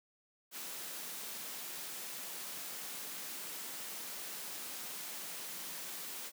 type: high-pass noise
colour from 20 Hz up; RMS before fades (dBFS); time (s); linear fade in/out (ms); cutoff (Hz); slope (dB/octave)
white; -44; 0.51-6.32; 50; 150; 96
effects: none